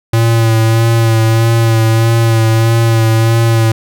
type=tone with vibrato; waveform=square; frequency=113.6 Hz; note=A#2; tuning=44 cents flat; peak=-8 dBFS; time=0.13-3.72 s; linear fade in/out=5 ms; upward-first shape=sine; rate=1.6 Hz; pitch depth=25 cents each way; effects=none

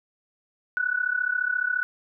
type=tone with amplitude modulation; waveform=sine; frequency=1480 Hz; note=F#6; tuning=in tune; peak=-19 dBFS; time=0.77-1.83 s; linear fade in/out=0 ms; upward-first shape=sine; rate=34.4 Hz; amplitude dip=85%; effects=none

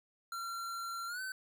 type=tone with pitch glide; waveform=square; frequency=1368 to 1526.7 Hz; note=F6 to G6; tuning=-36 to -46 cents; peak=-39 dBFS; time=0.32-1.32 s; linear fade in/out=2 ms; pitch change=+190 cents; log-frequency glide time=1.07-1.21 s; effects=none

